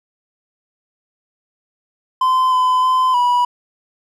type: tone with pitch steps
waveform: triangle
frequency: 1029 / 1015 / 1025 / 977 Hz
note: C6 / B5 / C6 / B5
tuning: -29 / +47 / -36 / -19 cents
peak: -10 dBFS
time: 2.21-3.45 s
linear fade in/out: 5 ms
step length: 310 ms
effects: none